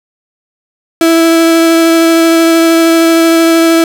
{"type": "tone with vibrato", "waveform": "35% pulse", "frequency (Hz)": 329.6, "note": "E4", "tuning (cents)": 0, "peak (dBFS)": -3, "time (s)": [1.01, 3.84], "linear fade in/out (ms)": 2, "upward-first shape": "sine", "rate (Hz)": 13, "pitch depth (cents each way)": 9, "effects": []}